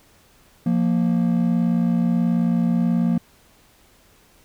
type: tone pair together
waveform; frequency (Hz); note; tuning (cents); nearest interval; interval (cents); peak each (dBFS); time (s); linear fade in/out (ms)
triangle; 174.61 / 233.1; F3 / A#3; 0 / 0; perfect fourth; 500; -17; 0.66-3.18; 5
effects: tanh soft clip ceiling -8 dBFS + pink hiss -55 dBFS RMS until 4.44 s